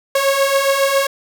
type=beating tone pair; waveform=sawtooth; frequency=544 / 551.3 Hz; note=C#5 / C#5; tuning=-33 / -10 cents; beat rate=7.3 Hz; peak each=-15 / -11 dBFS; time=0.15-1.07 s; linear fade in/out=5 ms; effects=none